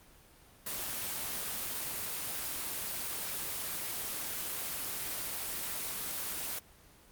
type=noise; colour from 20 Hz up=white; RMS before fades=-37 dBFS; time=0.66-6.59 s; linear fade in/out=5 ms; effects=pink hiss -59 dBFS RMS until 7.11 s + Opus 24 kbps